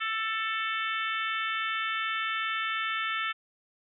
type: harmonic tone with a mistuned harmonic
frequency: 442.6 Hz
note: A4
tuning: 10 cents sharp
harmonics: 3 / 4 / 5 / 6 / 7 / 8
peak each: -32 / -34 / -36 / -38 / -39 / -40 dBFS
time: 0-3.33 s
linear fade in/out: 20 ms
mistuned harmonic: 7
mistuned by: -22 cents
effects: none